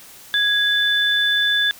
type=tone pair together; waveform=sine; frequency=1661.2 / 3503 Hz; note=G#6 / A7; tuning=0 / -8 cents; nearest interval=octave + minor second; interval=1292 cents; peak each=-18 dBFS; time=0.34-1.71 s; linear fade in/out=0 ms; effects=white hiss -43 dBFS RMS until 1.79 s